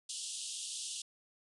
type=band-pass noise; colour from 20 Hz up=white; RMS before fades=-42 dBFS; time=0.09-1.02 s; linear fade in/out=5 ms; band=2800 to 9800 Hz; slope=96 dB/octave; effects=none